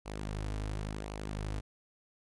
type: tone with flanger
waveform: sawtooth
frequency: 51.91 Hz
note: G#1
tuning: in tune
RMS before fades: -38 dBFS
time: 0.05-1.61 s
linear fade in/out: 20 ms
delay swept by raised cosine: 0.55 to 5.55 ms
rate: 0.94 Hz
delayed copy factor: -0.5
effects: resampled to 24000 Hz